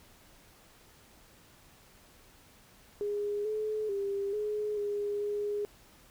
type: tone with pitch steps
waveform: sine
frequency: 411.7 / 429.7 / 398 / 421.4 / 410.4 / 413.2 Hz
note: G#4 / A4 / G4 / G#4 / G#4 / G#4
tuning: -15 / -41 / +26 / +25 / -21 / -9 cents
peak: -30 dBFS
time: 3.01-5.65 s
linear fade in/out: 0 ms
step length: 440 ms
effects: pink hiss -59 dBFS RMS until 6.1 s